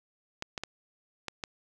clicks, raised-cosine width 0.2 ms, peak -17 dBFS, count 5, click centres 0.424 / 0.578 / 0.636 / 1.283 / 1.438 s, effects none

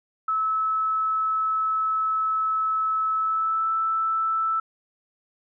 sine tone with pitch glide, 1300 to 1319.7 Hz, E6 to E6, -24 to +2 cents, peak -21 dBFS, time 0.28-4.6 s, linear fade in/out 5 ms, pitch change +26 cents, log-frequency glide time 3.15-3.72 s, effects none

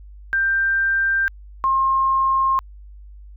sine tone pair in turn, 1575 / 1067.7 Hz, G6 / C6, +8 / +35 cents, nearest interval perfect fifth, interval 673 cents, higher first, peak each -16 / -15 dBFS, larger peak second, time 0.33-1.28 / 1.64-2.59 s, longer neither, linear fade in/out 0 ms, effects added 50 Hz sine -38 dBFS peak until 3.36 s

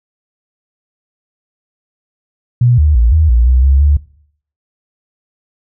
sine tone with pitch steps, 121.8 / 75.1 / 57.7 / 78.7 / 58.9 / 63.3 / 68 / 72.5 Hz, B2 / D2 / A#1 / D#2 / A#1 / B1 / C#2 / D2, -24 / +39 / -17 / +20 / +19 / +43 / -33 / -22 cents, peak -6 dBFS, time 2.61-3.97 s, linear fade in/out 5 ms, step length 170 ms, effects noise-tail reverb RT60 0.6 s tail -20 dB re dry

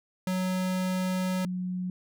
square / sine tone pair in turn, 185 / 182.24 Hz, F#3 / F#3, 0 / -26 cents, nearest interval unison, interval 26 cents, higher first, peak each -27 / -29 dBFS, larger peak first, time 0.27-1.45 / 1.45-1.9 s, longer first, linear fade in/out 2 ms, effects none

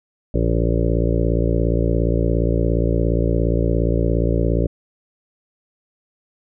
harmonic tone, 57.2 Hz, A#1, 32 cents flat, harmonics 1 / 2 / 3 / 5 / 6 / 7 / 8 / 9 / 10, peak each -19 / -22 / -24 / -26 / -27 / -27 / -28 / -29 / -29 dBFS, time 0.34-4.67 s, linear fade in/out 5 ms, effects none

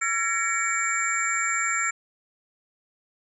sine tone cluster, 1353 / 1683 / 1856 / 2262 / 7300 Hz, E6 / G#6 / A#6 / C#7 / A#8, +45 / +23 / -8 / +34 / -37 cents, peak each -28 / -32 / -32 / -28 / -28 dBFS, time 0.01-1.91 s, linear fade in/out 10 ms, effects none

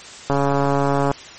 click train, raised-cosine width 1 ms, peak -5 dBFS, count 115, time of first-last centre 0.3-1.114 s, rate 140 Hz, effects white hiss -38 dBFS RMS until 1.38 s + MP3 32 kbps

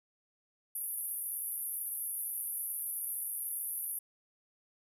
white band-pass noise, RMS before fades -38 dBFS, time 0.75-3.99 s, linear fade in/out 5 ms, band 10000 to 13000 Hz, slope 96 dB/octave, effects none

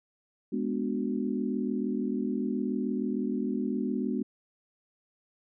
sine chord, G# half-diminished seventh, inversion none, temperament equal, 207.7 / 246.9 / 293.7 / 370 Hz, G#3 / B3 / D4 / F#4, 0 / 0 / 0 / 0 cents, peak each -32 / -31 / -35 / -36 dBFS, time 0.52-4.23 s, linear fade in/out 10 ms, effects none

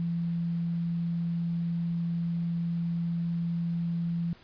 sine tone, 169.4 Hz, E3, 48 cents sharp, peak -27 dBFS, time 0-4.33 s, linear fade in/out 0 ms, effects pink hiss -56 dBFS RMS until 4.43 s + resampled to 11025 Hz

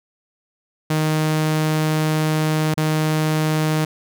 sawtooth tone with dropouts, 155.56 Hz, D#3, in tune, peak -13 dBFS, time 0.9-3.85 s, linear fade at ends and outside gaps 5 ms, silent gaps 2.742-2.774 s, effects none

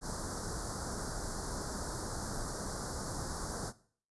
pink band-stop noise, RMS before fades -39 dBFS, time 0.01-3.73 s, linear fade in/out 50 ms, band 1600 to 4500 Hz, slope 48 dB/octave, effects noise-tail reverb RT60 0.5 s tail -18 dB re dry + resampled to 24000 Hz

